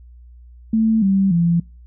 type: tone with pitch steps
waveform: sine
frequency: 221.8 / 194.21 / 170.05 Hz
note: A3 / G3 / F3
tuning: +14 / -16 / -46 cents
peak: -13 dBFS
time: 0.73-1.6 s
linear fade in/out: 5 ms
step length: 290 ms
effects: noise-tail reverb RT60 0.3 s tail -24 dB re dry + added 60 Hz sine -40 dBFS peak until 1.86 s